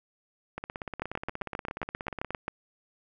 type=two click trains; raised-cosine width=0.5 ms; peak=-20 / -16 dBFS; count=30 / 12; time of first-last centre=0.58-2.306 / 1.02-2.481 s; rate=16.8 / 7.53 Hz; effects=none